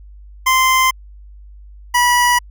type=tone pair in turn; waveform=25% pulse; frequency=1040 / 974.3 Hz; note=C6 / B5; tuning=-11 / -24 cents; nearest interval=minor second; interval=113 cents; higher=first; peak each=-7 dBFS; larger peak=neither; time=0.46-0.91 / 1.94-2.39 s; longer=neither; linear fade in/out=10 ms; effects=added 50 Hz sine -36 dBFS peak until 2.5 s